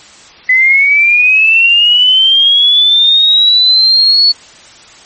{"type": "linear sweep", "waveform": "sine", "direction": "up", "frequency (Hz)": [2005, 4435], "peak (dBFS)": -4, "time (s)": [0.49, 4.32], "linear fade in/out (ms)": 5, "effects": ["white hiss -37 dBFS RMS until 5.05 s", "MP3 32 kbps"]}